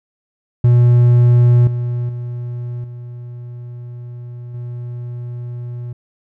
triangle tone with level steps, 121.1 Hz, B2, 34 cents flat, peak -5 / -15 / -20 / -26 / -22 dBFS, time 0.64-5.93 s, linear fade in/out 5 ms, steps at 1.67 / 2.09 / 2.84 / 4.54 s, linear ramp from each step 2 ms, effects none

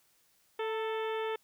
harmonic tone with a mistuned harmonic, 440 Hz, A4, in tune, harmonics 1 / 2 / 3 / 4 / 5 / 6 / 7 / 8, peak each -33 / -39 / -43 / -45 / -47 / -49 / -50 / -51 dBFS, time 0.59-1.36 s, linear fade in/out 5 ms, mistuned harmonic 2, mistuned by +36 cents, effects white hiss -69 dBFS RMS until 1.43 s

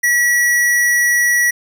square tone, 1933 Hz, B6, 38 cents flat, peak -12 dBFS, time 0.03-1.51 s, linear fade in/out 10 ms, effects 9-bit

